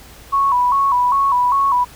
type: tone with vibrato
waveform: sine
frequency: 1043 Hz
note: C6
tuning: 6 cents flat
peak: -12 dBFS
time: 0.32-1.85 s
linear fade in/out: 20 ms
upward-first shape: square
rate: 2.5 Hz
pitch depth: 100 cents each way
effects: added 58 Hz sine -44 dBFS peak until 1.95 s + pink hiss -42 dBFS RMS until 1.95 s